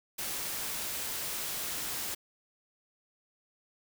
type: noise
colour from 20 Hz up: white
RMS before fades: -36 dBFS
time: 0.18-2.15 s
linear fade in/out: 10 ms
effects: none